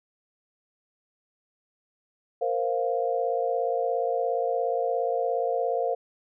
sine chord, Bb suspended second, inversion none, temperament equal, 466.2 / 523.3 / 698.5 Hz, Bb4 / C5 / F5, 0 / 0 / 0 cents, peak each -28 dBFS, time 2.41-5.95 s, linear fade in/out 10 ms, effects none

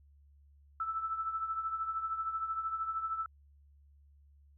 sine tone with tremolo, 1318.5 Hz, E6, in tune, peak -30 dBFS, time 0.8-3.26 s, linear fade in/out 2 ms, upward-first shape triangle, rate 13 Hz, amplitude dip 70%, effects added 71 Hz sine -59 dBFS peak until 4.57 s

